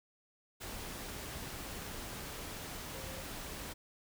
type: tone in noise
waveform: sine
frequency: 530 Hz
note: C5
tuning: 22 cents sharp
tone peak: -51 dBFS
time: 2.92-3.23 s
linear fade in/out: 20 ms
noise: pink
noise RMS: -44 dBFS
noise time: 0.6-3.74 s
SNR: -10 dB
effects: none